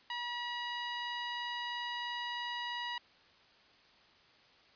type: tone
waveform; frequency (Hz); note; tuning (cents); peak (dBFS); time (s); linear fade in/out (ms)
15% pulse; 963; B5; -44; -30; 0.1-2.98; 2
effects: white hiss -63 dBFS RMS until 4.75 s + resampled to 11025 Hz